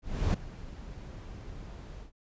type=noise with ADSR envelope; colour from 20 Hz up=brown; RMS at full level=-26 dBFS; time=0.02-2.12 s; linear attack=320 ms; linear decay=5 ms; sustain=-17 dB; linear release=120 ms; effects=resampled to 16000 Hz